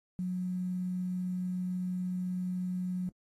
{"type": "tone with quantisation", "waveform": "sine", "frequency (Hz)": 181.9, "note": "F#3", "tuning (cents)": -29, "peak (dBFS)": -31, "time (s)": [0.19, 3.09], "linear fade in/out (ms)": 0, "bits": 10, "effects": ["AAC 32 kbps"]}